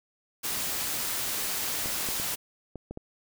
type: noise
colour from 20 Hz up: white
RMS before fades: -31 dBFS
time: 0.43-2.36 s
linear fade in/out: 20 ms
type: clicks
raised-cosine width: 2 ms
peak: -24 dBFS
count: 6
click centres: 1.859 / 2.088 / 2.199 / 2.757 / 2.91 / 2.974 s
effects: none